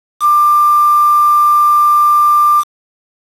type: tone with quantisation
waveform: sine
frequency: 1189 Hz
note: D6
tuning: 21 cents sharp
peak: -6 dBFS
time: 0.2-2.64 s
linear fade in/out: 50 ms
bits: 4
effects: resampled to 32000 Hz